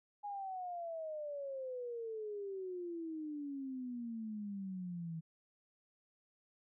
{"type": "exponential sweep", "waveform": "sine", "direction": "down", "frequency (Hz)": [830.6, 160], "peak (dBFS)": -40, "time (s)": [0.23, 5.21], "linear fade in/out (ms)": 20, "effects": []}